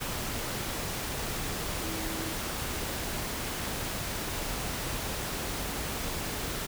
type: tone in noise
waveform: sine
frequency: 322 Hz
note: E4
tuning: 41 cents flat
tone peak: -38 dBFS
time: 1.82-2.33 s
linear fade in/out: 20 ms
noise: pink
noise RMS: -34 dBFS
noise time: 0-6.67 s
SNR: -7 dB
effects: none